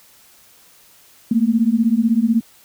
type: beating tone pair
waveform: sine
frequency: 220 / 236 Hz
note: A3 / A#3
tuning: 0 / +22 cents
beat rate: 16 Hz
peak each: -16 dBFS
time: 1.31-2.41 s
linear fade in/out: 5 ms
effects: white hiss -50 dBFS RMS until 2.64 s